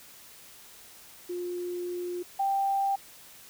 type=tone pair in turn; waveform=sine; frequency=354.5 / 787.4 Hz; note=F4 / G5; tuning=+26 / +8 cents; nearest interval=octave + major second; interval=1382 cents; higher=second; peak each=-31 / -24 dBFS; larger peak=second; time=1.29-2.23 / 2.39-2.96 s; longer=first; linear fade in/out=10 ms; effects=white hiss -51 dBFS RMS until 3.49 s